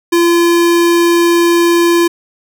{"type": "tone", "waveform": "square", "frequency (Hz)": 342.1, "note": "F4", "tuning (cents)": -36, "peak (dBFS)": -8, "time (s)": [0.12, 2.08], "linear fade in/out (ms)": 10, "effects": []}